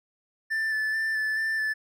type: tone with vibrato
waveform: triangle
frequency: 1760 Hz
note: A6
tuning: in tune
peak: -23 dBFS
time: 0.5-1.74 s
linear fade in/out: 20 ms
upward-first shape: square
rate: 2.3 Hz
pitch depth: 15 cents each way
effects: none